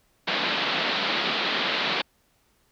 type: band-pass noise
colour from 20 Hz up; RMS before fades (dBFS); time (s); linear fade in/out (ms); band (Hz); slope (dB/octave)
white; -26; 0.27-2.02; 10; 160 to 4200; 48
effects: pink hiss -66 dBFS RMS until 2.71 s